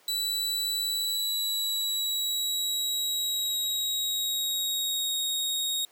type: tone with pitch glide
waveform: sawtooth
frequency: 3951 to 3755 Hz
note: B7 to A#7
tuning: 0 to +12 cents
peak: -24 dBFS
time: 0.08-5.85 s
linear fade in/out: 2 ms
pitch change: -88 cents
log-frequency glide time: 0.83-5.16 s
effects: pink hiss -59 dBFS RMS until 5.91 s + high-pass 400 Hz 12 dB/octave